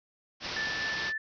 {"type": "low-pass noise", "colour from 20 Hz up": "white", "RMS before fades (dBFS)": -37, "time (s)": [0.4, 1.13], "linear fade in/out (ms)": 50, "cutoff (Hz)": 5600, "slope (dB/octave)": 96}
{"type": "tone with tremolo", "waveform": "sine", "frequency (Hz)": 1760, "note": "A6", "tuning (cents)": 0, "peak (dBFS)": -30, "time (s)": [0.56, 1.18], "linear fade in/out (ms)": 5, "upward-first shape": "sine", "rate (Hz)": 4, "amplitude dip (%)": 30}
{"effects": []}